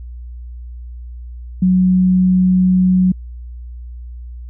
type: tone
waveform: sine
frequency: 184.3 Hz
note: F#3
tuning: 7 cents flat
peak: -9 dBFS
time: 1.62-3.12 s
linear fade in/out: 5 ms
effects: added 60 Hz sine -28 dBFS peak until 4.49 s